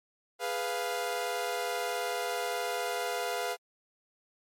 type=chord; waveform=sawtooth; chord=F diminished; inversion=first; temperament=equal; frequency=415.3 / 493.9 / 698.5 Hz; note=Ab4 / Cb5 / F5; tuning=0 / 0 / 0 cents; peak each=-34 / -31 / -30 dBFS; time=0.39-3.57 s; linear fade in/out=50 ms; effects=MP3 64 kbps